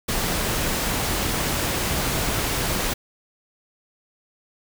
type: noise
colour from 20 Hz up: pink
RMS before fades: -24 dBFS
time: 0.08-2.94 s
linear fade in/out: 10 ms
effects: none